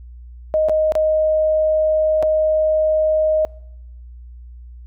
sine tone with dropouts, 623 Hz, D#5, 2 cents sharp, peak -13 dBFS, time 0.54-3.45 s, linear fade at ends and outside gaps 0 ms, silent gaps 0.686-0.695 / 0.921-0.953 / 2.226-2.231 s, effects noise-tail reverb RT60 0.8 s tail -25 dB re dry + added 60 Hz sine -35 dBFS peak until 4.86 s

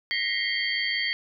sine tone cluster, 1883 / 2023 / 2129 / 3202 / 4513 Hz, A#6 / B6 / C7 / G7 / C#8, +17 / +41 / +30 / +36 / +30 cents, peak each -31 dBFS, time 0.11-1.13 s, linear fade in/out 0 ms, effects none

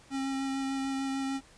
square tone with vibrato, 270 Hz, C#4, 45 cents flat, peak -31 dBFS, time 0.1-1.41 s, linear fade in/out 50 ms, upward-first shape sine, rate 6.7 Hz, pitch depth 12 cents each way, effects pink hiss -57 dBFS RMS until 1.57 s + resampled to 22050 Hz

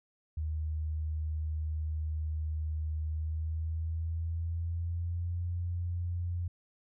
sine tone with pitch glide, 77.8 to 87.33 Hz, D#2 to F2, 0 to 0 cents, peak -31 dBFS, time 0.37-6.48 s, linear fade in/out 5 ms, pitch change +200 cents, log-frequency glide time 3.05-5.42 s, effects none

